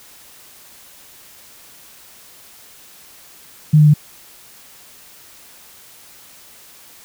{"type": "tone with pitch steps", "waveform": "sine", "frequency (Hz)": [152.7, 150.86, 149.04], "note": ["D#3", "D3", "D3"], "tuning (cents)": [-32, 47, 26], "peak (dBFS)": -6, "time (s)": [3.73, 3.94], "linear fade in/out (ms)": 10, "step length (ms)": 70, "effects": ["white hiss -44 dBFS RMS until 7.04 s"]}